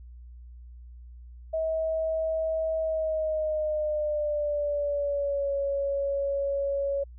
sine tone with pitch glide, 641 to 558 Hz, E5 to C#5, -49 to +11 cents, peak -25 dBFS, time 1.53-7.04 s, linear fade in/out 10 ms, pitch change -240 cents, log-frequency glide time 2.79-5.53 s, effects added 60 Hz sine -43 dBFS peak until 7.18 s

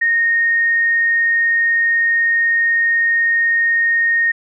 sine tone, 1852 Hz, A#6, 12 cents flat, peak -12 dBFS, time 0.01-4.32 s, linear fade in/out 10 ms, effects none

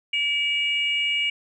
sine tone pair together, 2301 / 2864 Hz, D7 / F7, -36 / +43 cents, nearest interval major third, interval 379 cents, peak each -23 dBFS, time 0.13-1.3 s, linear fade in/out 5 ms, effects tanh soft clip ceiling -13 dBFS

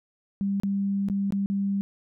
sine tone with dropouts, 198.1 Hz, G3, 18 cents sharp, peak -23 dBFS, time 0.41-1.81 s, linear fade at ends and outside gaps 0 ms, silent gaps 0.6-0.634 / 1.086-1.099 / 1.306-1.323 / 1.46-1.5 s, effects none

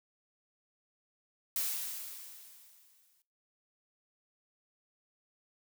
blue noise with exponential decay, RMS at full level -32 dBFS, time 1.56-3.22 s, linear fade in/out 2 ms, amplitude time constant 360 ms, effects noise-tail reverb RT60 0.3 s tail -19 dB re dry

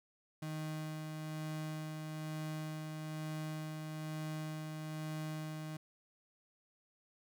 35% pulse tone with tremolo, 155.56 Hz, D#3, in tune, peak -37 dBFS, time 0.42-5.77 s, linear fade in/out 5 ms, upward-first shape sine, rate 1.1 Hz, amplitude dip 30%, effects none

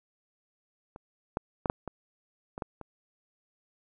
clicks, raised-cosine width 1 ms, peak -30 / -15 / -15 / -10 / -22 / -24 / -19 / -27 dBFS, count 8, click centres 0.961 / 1.371 / 1.658 / 1.699 / 1.877 / 2.579 / 2.622 / 2.813 s, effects none

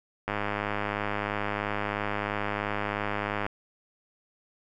click train, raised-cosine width 0.5 ms, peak -14 dBFS, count 329, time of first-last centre 0.28-3.464 s, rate 103 Hz, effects none

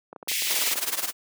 clicks, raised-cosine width 1 ms, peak -24 dBFS, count 12, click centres 0.129 / 0.162 / 0.228 / 0.275 / 0.316 / 0.422 / 0.509 / 0.542 / 0.589 / 0.637 / 0.714 / 0.757 s
pink high-pass noise, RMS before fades -27 dBFS, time 0.28-0.74 s, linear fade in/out 5 ms, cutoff 2000 Hz, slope 48 dB/octave
white noise with tremolo, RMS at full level -25 dBFS, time 0.45-1.13 s, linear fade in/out 50 ms, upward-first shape sine, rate 19 Hz, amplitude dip 80%
effects high-pass 300 Hz 12 dB/octave

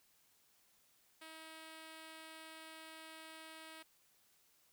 5% pulse tone, 319.1 Hz, D#4, 44 cents sharp, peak -40 dBFS, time 1.21-3.83 s, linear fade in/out 10 ms, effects white hiss -72 dBFS RMS until 4.72 s

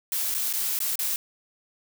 blue noise with dropouts, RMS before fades -27 dBFS, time 0.12-1.16 s, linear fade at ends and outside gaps 1 ms, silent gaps 0.342-0.348 / 0.528-0.536 / 0.79-0.803 / 0.956-0.991 s, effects none

